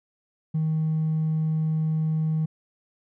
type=tone with hard clipping; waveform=sine; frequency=157.6 Hz; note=D#3; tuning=23 cents sharp; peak=-22 dBFS; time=0.54-2.46 s; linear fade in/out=10 ms; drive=1 dB; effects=none